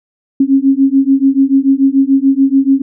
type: beating tone pair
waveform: sine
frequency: 268.1 / 275 Hz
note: C4 / C#4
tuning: +42 / -14 cents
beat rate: 6.9 Hz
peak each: -10 dBFS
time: 0.4-2.82 s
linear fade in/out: 5 ms
effects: none